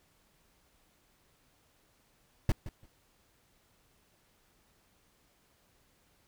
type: noise with echo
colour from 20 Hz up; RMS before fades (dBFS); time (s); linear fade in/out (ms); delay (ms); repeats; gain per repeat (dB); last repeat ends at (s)
brown; -24; 2.49-2.52; 2; 170; 2; -15; 2.86
effects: pink hiss -69 dBFS RMS until 6.27 s